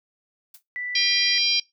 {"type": "noise with exponential decay", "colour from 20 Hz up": "blue", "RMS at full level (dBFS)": -39, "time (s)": [0.54, 0.63], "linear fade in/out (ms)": 5, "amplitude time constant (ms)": 18}
{"type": "tone", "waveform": "sine", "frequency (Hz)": 1975.5, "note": "B6", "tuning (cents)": 0, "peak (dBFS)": -28, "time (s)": [0.76, 1.38], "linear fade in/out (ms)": 0}
{"type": "harmonic tone", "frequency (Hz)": 798, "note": "G5", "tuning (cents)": 31, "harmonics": [3, 4, 5, 6, 7], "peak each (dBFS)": [-26, -25, -27, -23, -26], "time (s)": [0.95, 1.6], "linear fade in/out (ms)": 5}
{"effects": ["noise-tail reverb RT60 0.2 s tail -22 dB re dry"]}